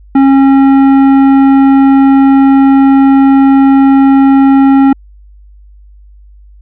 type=tone with tanh clipping; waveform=sine; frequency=272 Hz; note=C#4; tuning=33 cents flat; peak=-4 dBFS; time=0.15-4.93 s; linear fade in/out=5 ms; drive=12 dB; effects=added 50 Hz sine -34 dBFS peak until 6.61 s